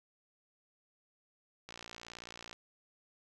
click train, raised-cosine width 0.2 ms, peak -29 dBFS, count 50, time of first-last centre 1.69-2.529 s, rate 58.4 Hz, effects none

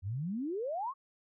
sine exponential sweep, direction up, 87.6 to 1146 Hz, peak -33 dBFS, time 0.02-0.94 s, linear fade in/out 50 ms, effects none

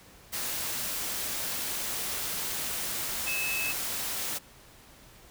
sine tone in noise, 2600 Hz, E7, 24 cents flat, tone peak -30 dBFS, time 3.26-3.73 s, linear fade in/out 20 ms, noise white, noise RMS -33 dBFS, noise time 0.32-4.39 s, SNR 0 dB, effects pink hiss -54 dBFS RMS until 5.3 s

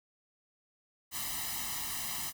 white noise with comb filter, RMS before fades -37 dBFS, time 1.11-2.33 s, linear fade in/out 50 ms, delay 1 ms, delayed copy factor +0.85, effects none

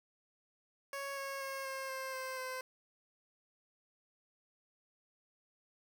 15% pulse tone with pitch steps, 554.4 / 547.7 / 541.1 / 534.6 / 528.1 / 521.8 / 515.5 Hz, C#5 / C#5 / C#5 / C5 / C5 / C5 / C5, 0 / -21 / -42 / +37 / +16 / -5 / -26 cents, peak -33 dBFS, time 0.93-2.61 s, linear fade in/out 2 ms, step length 240 ms, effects none

